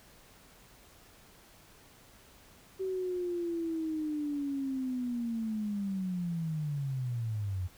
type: linear sweep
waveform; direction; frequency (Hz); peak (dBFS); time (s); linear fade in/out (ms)
sine; down; 382.5 to 88; -31; 2.79-7.68; 20
effects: pink hiss -58 dBFS RMS until 7.77 s